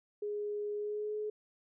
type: tone with pitch glide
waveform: sine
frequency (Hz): 415.3 to 424.3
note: G#4 to G#4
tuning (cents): 0 to +37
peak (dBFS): -34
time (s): 0.22-1.3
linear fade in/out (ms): 5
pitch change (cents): +37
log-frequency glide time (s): 0.76-1.15
effects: none